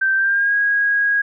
sine tone with pitch glide, 1560 to 1645.1 Hz, G6 to G#6, -9 to -17 cents, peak -14 dBFS, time 0.01-1.22 s, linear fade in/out 10 ms, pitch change +92 cents, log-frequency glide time 0.15-0.55 s, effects none

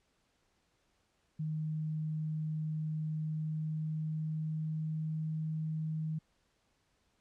sine tone with pitch glide, 155.56 to 157.19 Hz, D#3 to D#3, 0 to +18 cents, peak -33 dBFS, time 1.39-6.19 s, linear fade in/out 10 ms, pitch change +18 cents, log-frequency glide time 3.17-5.42 s, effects pink hiss -75 dBFS RMS until 7.2 s + low-pass 8000 Hz 12 dB/octave

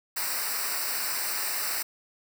white noise with comb filter, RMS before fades -30 dBFS, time 0.16-1.83 s, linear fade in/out 10 ms, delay 0.3 ms, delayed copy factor -0.9, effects none

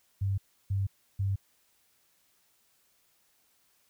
sine tone bursts, 98 Hz, G2, in tune, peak -26 dBFS, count 3, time 0.21-1.36 s, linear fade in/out 10 ms, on 170 ms, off 320 ms, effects white hiss -69 dBFS RMS until 3.89 s

